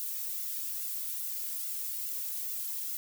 violet noise with flanger, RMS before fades -36 dBFS, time 0-2.97 s, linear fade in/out 0 ms, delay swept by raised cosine 1.4 to 2.39 ms, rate 2.4 Hz, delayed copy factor +1, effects none

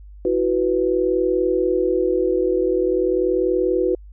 sine chord, E suspended second, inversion none, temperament equal, 329.6 / 370 / 493.9 Hz, E4 / F#4 / B4, 0 / 0 / 0 cents, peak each -23 / -19 / -21 dBFS, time 0.25-3.95 s, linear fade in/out 2 ms, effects added 50 Hz sine -38 dBFS peak until 4.12 s

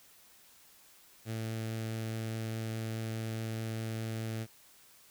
sawtooth tone with notch filter, 111.9 Hz, A2, 30 cents sharp, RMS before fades -37 dBFS, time 1.25-4.47 s, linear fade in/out 50 ms, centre 1000 Hz, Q 1.6, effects white hiss -60 dBFS RMS until 5.1 s

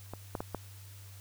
clicks, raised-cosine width 1 ms, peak -26 / -20 / -21 / -20 dBFS, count 4, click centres 0.136 / 0.352 / 0.405 / 0.547 s, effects added 98 Hz sine -48 dBFS peak until 1.2 s + white hiss -56 dBFS RMS until 1.2 s

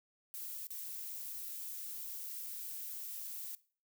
violet noise with dropouts, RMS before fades -44 dBFS, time 0.34-3.55 s, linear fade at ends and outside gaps 0 ms, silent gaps 0.67-0.705 s, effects noise-tail reverb RT60 0.4 s tail -19 dB re dry

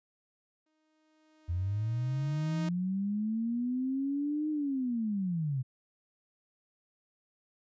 sawtooth tone with exponential growth, 311.1 Hz, D#4, in tune, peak -32 dBFS, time 0.66-2.69 s, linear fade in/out 5 ms, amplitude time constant 440 ms
sine linear two-way sweep, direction up then down, 83 to 308.4 to 124.4 Hz, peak -29 dBFS, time 1.48-5.63 s, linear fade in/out 20 ms, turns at 4.5 s
effects resampled to 16000 Hz

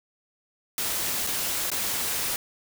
white noise with dropouts, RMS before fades -28 dBFS, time 0.78-2.36 s, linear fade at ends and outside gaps 1 ms, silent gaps 1.267-1.271 / 1.702-1.716 s, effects none

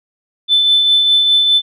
sine tone with tremolo, 3520 Hz, A7, in tune, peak -6 dBFS, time 0.48-1.62 s, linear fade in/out 50 ms, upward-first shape triangle, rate 4.9 Hz, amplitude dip 40%, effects tanh soft clip ceiling -2 dBFS

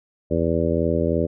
harmonic tone, 83 Hz, E2, 12 cents sharp, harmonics 1 / 2 / 3 / 4 / 5 / 6 / 7, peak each -26 / -26 / -26 / -26 / -26 / -26 / -26 dBFS, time 0.3-1.27 s, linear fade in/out 20 ms, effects none

